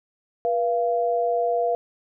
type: tone pair together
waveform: sine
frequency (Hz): 483.2 / 687.5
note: B4 / F5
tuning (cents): -38 / -27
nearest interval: tritone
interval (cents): 611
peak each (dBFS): -23 / -22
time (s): 0.45-1.75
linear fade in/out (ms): 0
effects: none